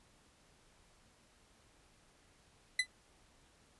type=tone with exponential decay; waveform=30% pulse; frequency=2007 Hz; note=B6; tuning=27 cents sharp; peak=-22 dBFS; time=2.79-2.87 s; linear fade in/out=5 ms; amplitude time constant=16 ms; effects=pink hiss -67 dBFS RMS until 3.79 s + resampled to 24000 Hz